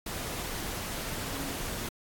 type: tone in noise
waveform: sine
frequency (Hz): 274.9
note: C#4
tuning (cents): -14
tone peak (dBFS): -39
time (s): 1.33-1.56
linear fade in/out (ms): 5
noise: pink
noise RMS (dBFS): -36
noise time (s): 0.06-1.89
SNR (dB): -6
effects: AAC 64 kbps